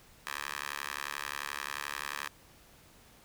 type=tone with high-pass filter; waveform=10% pulse; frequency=71.4 Hz; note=D2; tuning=48 cents flat; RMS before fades=-39 dBFS; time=0.27-2.28 s; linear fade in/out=0 ms; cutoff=1400 Hz; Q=1.6; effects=pink hiss -59 dBFS RMS until 3.24 s